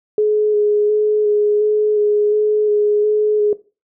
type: tone with vibrato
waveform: sine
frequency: 420.8 Hz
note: G#4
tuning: 23 cents sharp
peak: -11 dBFS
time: 0.18-3.53 s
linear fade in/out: 2 ms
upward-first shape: square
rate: 1.4 Hz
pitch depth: 13 cents each way
effects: noise-tail reverb RT60 0.3 s tail -17 dB re dry